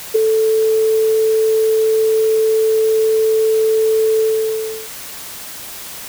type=tone with ADSR envelope; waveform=sine; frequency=440 Hz; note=A4; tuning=in tune; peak=-6 dBFS; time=0.14-4.89 s; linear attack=17 ms; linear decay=5 ms; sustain=-5 dB; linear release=690 ms; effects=white hiss -31 dBFS RMS until 6.08 s